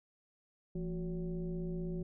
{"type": "tone with frequency modulation", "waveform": "sine", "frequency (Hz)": 170.1, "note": "F3", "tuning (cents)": -45, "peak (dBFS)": -35, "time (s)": [0.75, 2.03], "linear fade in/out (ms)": 5, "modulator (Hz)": 198, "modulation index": 0.98, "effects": []}